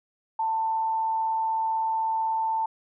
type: tone with amplitude modulation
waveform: sine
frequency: 891 Hz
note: A5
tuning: 22 cents sharp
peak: -22 dBFS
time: 0.39-2.66 s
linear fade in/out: 5 ms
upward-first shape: sine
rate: 156 Hz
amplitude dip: 25%
effects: none